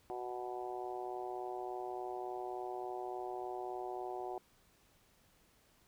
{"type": "harmonic tone", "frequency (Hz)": 123.47, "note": "B2", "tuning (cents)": 0, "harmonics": [3, 4, 5, 6, 7, 8], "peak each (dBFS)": [-43, -52, -50, -43, -50, -54], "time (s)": [0.1, 4.38], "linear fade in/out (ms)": 0, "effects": ["pink hiss -69 dBFS RMS until 5.87 s"]}